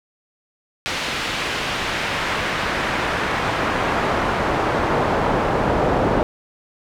brown noise with band-pass filter sweep, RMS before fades -21 dBFS, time 0.86-6.23 s, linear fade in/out 0 ms, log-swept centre 3300 to 660 Hz, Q 0.87, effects none

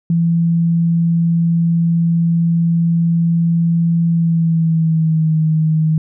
sine tone with pitch glide, 167.8 to 157.47 Hz, E3 to D#3, +31 to +21 cents, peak -11 dBFS, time 0.1-5.98 s, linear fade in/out 2 ms, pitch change -110 cents, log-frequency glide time 4.09-5.37 s, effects none

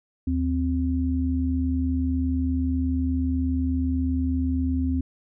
sine tone pair together, 77.54 / 260.8 Hz, D#2 / C4, -5 / -5 cents, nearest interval octave + major sixth, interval 2100 cents, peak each -24 dBFS, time 0.27-5.01 s, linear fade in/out 5 ms, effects none

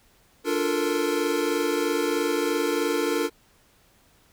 square chord, Bb major seventh, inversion first, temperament equal with one note detuned, 293.7 / 349.2 / 443.1 / 466.2 Hz, D4 / F4 / A4 / Bb4, 0 / 0 / +12 / 0 cents, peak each -29 dBFS, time 0.44-3.3 s, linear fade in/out 50 ms, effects pink hiss -60 dBFS RMS until 4.32 s

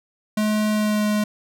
square tone with pitch glide, 213.1 to 210.4 Hz, G#3 to G#3, +45 to +23 cents, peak -19 dBFS, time 0.37-1.24 s, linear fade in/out 5 ms, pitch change -22 cents, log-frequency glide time 0.71-1.04 s, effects none

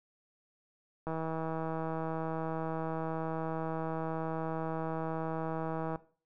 click train, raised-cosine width 1 ms, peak -23 dBFS, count 788, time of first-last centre 1.07-5.958 s, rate 161 Hz, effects noise-tail reverb RT60 0.4 s tail -17 dB re dry

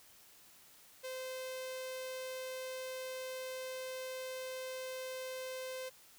sawtooth tone with notch filter, 517 Hz, C5, 21 cents flat, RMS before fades -43 dBFS, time 1.03-5.9 s, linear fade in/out 20 ms, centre 1200 Hz, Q 1.7, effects white hiss -61 dBFS RMS until 6.18 s

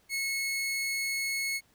sawtooth tone, 2187 Hz, C#7, 24 cents flat, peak -26 dBFS, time 0.09-1.61 s, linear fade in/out 50 ms, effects pink hiss -66 dBFS RMS until 1.74 s

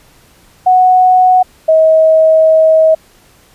sine tone pair in turn, 738 / 636.9 Hz, F#5 / D#5, -5 / +40 cents, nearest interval minor third, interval 255 cents, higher first, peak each -4 dBFS, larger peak neither, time 0.66-1.43 / 1.68-2.95 s, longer second, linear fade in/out 10 ms, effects pink hiss -46 dBFS RMS until 3.54 s + resampled to 32000 Hz

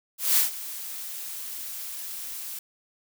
blue noise with ADSR envelope, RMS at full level -19 dBFS, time 0.18-2.59 s, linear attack 190 ms, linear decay 130 ms, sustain -17 dB, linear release 4 ms, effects none

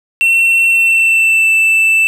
triangle tone with pitch glide, 2708 to 2651 Hz, E7 to E7, +46 to +9 cents, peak -6 dBFS, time 0.21-2.07 s, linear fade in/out 0 ms, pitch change -37 cents, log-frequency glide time 0.7-1.53 s, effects none

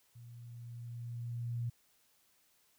sine tone with level ramp, 118.8 Hz, A#2, 33 cents sharp, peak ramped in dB -50 to -33 dBFS, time 0.15-1.7 s, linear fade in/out 10 ms, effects white hiss -71 dBFS RMS until 2.78 s

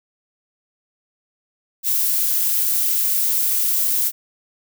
violet noise, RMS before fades -19 dBFS, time 1.83-4.12 s, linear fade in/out 50 ms, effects none

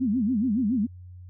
sine tone with vibrato, 230.5 Hz, A#3, 19 cents flat, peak -21 dBFS, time 0-0.87 s, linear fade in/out 20 ms, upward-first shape sine, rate 7.1 Hz, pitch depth 260 cents each way, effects added 90 Hz sine -41 dBFS peak until 1.29 s

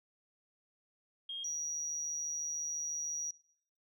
sine tone pair in turn, 3240 / 5773 Hz, G#7 / F#8, -43 / -44 cents, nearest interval minor seventh, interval 999 cents, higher second, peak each -38 / -34 dBFS, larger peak second, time 1.29-1.44 / 1.44-3.31 s, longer second, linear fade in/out 5 ms, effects noise-tail reverb RT60 0.6 s tail -21 dB re dry + tanh soft clip ceiling -30 dBFS

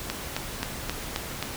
click train, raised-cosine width 0.2 ms, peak -10 dBFS, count 6, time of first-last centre 0.1-1.426 s, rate 3.77 Hz, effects pink hiss -36 dBFS RMS until 1.56 s

